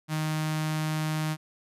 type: tone with notch filter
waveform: sawtooth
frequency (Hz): 155.56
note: D#3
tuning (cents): 0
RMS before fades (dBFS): -29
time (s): 0.08-1.37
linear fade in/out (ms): 50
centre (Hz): 440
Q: 1.2
effects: resampled to 32000 Hz